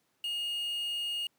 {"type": "tone with quantisation", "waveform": "triangle", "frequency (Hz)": 2854, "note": "F7", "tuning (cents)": 37, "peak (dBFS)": -30, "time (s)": [0.24, 1.27], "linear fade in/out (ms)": 2, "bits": 8, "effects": ["pink hiss -74 dBFS RMS until 1.38 s", "high-pass 150 Hz 12 dB/octave"]}